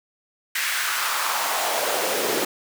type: noise with high-pass filter sweep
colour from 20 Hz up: pink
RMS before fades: -24 dBFS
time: 0.55-2.45 s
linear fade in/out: 5 ms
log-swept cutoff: 1900 to 350 Hz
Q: 2.1
effects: none